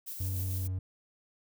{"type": "noise with tremolo", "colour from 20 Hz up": "violet", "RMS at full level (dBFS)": -40, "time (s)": [0.06, 0.68], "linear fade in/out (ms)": 20, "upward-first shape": "square", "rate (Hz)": 6.7, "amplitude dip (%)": 25}
{"type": "tone", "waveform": "triangle", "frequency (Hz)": 93, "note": "F#2", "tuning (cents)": 9, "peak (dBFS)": -29, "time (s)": [0.2, 0.79], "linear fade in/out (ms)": 5}
{"effects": []}